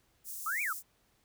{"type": "high-pass noise", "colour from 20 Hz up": "white", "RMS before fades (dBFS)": -42, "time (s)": [0.24, 0.83], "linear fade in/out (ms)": 50, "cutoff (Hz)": 6400, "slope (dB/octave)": 24}
{"type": "exponential two-way sweep", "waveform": "sine", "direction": "up then down", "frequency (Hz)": [1195, 2489, 1195], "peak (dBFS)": -31, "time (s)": [0.46, 0.73], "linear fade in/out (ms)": 5, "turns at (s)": 0.62}
{"effects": ["pink hiss -71 dBFS RMS until 1.24 s"]}